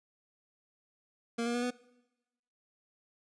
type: tone with pitch steps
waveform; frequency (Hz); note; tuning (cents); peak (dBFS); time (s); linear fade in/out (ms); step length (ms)
25% pulse; 233.1 / 237.6 / 242.2 / 246.8; A#3 / A#3 / B3 / B3; 0 / +33 / -34 / -1; -27; 1.38-1.708; 10; 82
effects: noise-tail reverb RT60 1.0 s tail -22 dB re dry + resampled to 22050 Hz